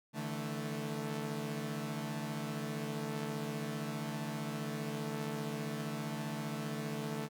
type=chord; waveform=sawtooth; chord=D suspended second; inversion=none; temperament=equal with one note detuned; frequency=146.83 / 161.98 / 220 Hz; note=D3 / E3 / A3; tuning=0 / -30 / 0 cents; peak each=-37 / -40 / -36 dBFS; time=0.13-7.29 s; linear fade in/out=50 ms; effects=none